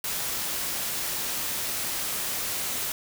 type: noise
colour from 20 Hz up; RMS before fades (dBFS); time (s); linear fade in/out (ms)
white; -30; 0.04-2.92; 2
effects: none